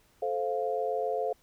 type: chord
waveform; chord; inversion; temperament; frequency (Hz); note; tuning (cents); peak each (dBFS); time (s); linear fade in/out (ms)
sine; F major; first; just; 436.5 / 523.8 / 698.5; A4 / C5 / F5; -14 / +2 / 0; -32; 0.22-1.33; 5
effects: pink hiss -65 dBFS RMS until 1.42 s